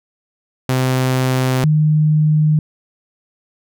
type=tone pair in turn; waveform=sawtooth / sine; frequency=129.3 / 153.23 Hz; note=C3 / D#3; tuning=-20 / -26 cents; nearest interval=minor third; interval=294 cents; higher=second; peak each=-10 dBFS; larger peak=neither; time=0.69-1.64 / 1.64-2.59 s; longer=neither; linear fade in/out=2 ms; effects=none